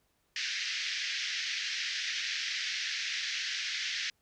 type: band-pass noise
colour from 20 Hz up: pink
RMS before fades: -35 dBFS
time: 0.36-4.1 s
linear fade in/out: 2 ms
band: 1700 to 5900 Hz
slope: 48 dB/octave
effects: pink hiss -74 dBFS RMS until 4.21 s